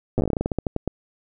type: slowing click train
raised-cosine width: 2 ms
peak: -9 dBFS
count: 18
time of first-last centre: 0.18-0.877 s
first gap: 8 ms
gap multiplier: 1.18
effects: none